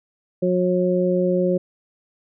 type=harmonic tone; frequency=181.1 Hz; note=F#3; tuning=37 cents flat; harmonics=1 / 2 / 3; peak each=-21 / -21 / -21 dBFS; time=0.42-1.58 s; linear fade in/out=10 ms; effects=none